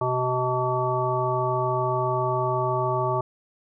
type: harmonic tone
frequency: 126.6 Hz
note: B2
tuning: 43 cents sharp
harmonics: 1 / 3 / 5 / 7 / 9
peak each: -28 / -28 / -28 / -28 / -28 dBFS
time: 0.01-3.21 s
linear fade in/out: 5 ms
effects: none